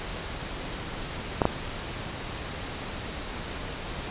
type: clicks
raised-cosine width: 1 ms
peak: -6 dBFS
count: 2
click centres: 1.418 / 1.454 s
effects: pink hiss -35 dBFS RMS until 4.1 s + resampled to 8000 Hz